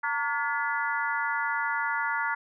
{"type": "harmonic tone with a mistuned harmonic", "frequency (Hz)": 285.5, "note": "D4", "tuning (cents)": -49, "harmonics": [3, 4, 5, 6, 7], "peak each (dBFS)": [-31, -35, -30, -33, -36], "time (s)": [0.03, 2.35], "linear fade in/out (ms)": 10, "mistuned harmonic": 3, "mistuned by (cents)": 110, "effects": []}